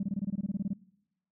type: tone bursts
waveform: sine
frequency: 195.8 Hz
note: G3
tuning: 2 cents flat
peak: -27 dBFS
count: 14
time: 0-0.734 s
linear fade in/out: 5 ms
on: 32 ms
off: 22 ms
effects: noise-tail reverb RT60 0.9 s tail -24 dB re dry + tanh soft clip ceiling -24 dBFS